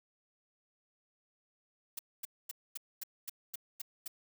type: noise bursts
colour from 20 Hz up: blue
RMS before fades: -40 dBFS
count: 9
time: 1.97-4.079 s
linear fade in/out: 5 ms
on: 21 ms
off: 240 ms
effects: none